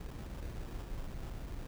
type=noise with sample-and-hold; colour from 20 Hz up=brown; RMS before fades=-42 dBFS; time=0-1.67 s; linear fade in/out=5 ms; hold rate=2100 Hz; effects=none